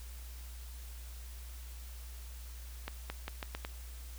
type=accelerating click train; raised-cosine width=0.3 ms; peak=-22 dBFS; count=6; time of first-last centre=2.88-3.649 s; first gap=220 ms; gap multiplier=0.82; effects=added 60 Hz sine -44 dBFS peak until 4.18 s + white hiss -55 dBFS RMS until 4.18 s